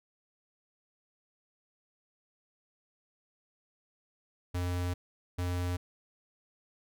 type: tone bursts at uneven times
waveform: square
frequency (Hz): 89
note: F2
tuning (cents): +33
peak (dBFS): -31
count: 2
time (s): 4.54-4.94 / 5.38-5.77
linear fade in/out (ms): 10
effects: none